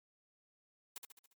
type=noise with echo; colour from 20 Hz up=white; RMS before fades=-45 dBFS; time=0.96-0.98 s; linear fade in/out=2 ms; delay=70 ms; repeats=5; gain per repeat=-5 dB; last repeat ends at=1.33 s; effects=high-pass 200 Hz 12 dB/octave + MP3 96 kbps